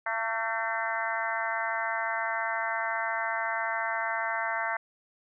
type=harmonic tone with a mistuned harmonic; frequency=225.9 Hz; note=A3; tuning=46 cents sharp; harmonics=3 / 4 / 5 / 6 / 7 / 8 / 9; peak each=-35 / -34 / -37 / -38 / -34 / -36 / -37 dBFS; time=0.06-4.77 s; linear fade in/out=5 ms; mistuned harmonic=7; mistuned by=-31 cents; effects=none